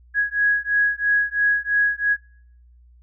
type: beating tone pair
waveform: sine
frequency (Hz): 1661.2 / 1664.2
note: G#6 / G#6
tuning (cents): 0 / +3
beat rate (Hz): 3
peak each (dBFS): -20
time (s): 0.14-2.17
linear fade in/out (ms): 50
effects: noise-tail reverb RT60 0.7 s tail -26 dB re dry + added 60 Hz sine -48 dBFS peak until 3.02 s